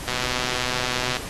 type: click train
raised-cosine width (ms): 0.2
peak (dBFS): -8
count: 137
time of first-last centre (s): 0.08-1.168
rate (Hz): 125
effects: pink hiss -35 dBFS RMS until 1.29 s + AAC 32 kbps